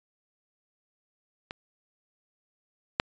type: clicks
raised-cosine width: 0.3 ms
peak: -20 / -6 dBFS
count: 2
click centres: 1.509 / 2.999 s
effects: resampled to 16000 Hz